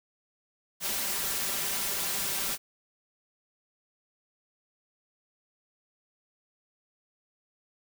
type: noise with comb filter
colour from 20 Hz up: white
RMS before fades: -31 dBFS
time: 0.8-2.58 s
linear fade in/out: 50 ms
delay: 5.1 ms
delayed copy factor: +0.55
effects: none